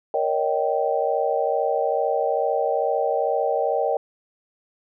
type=chord; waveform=sine; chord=Eb dominant seventh; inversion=second; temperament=just; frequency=466.7 / 560 / 622.3 / 777.8 Hz; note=Bb4 / Db5 / Eb5 / G5; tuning=+2 / +18 / 0 / -14 cents; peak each=-25 dBFS; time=0.14-3.97 s; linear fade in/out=2 ms; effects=none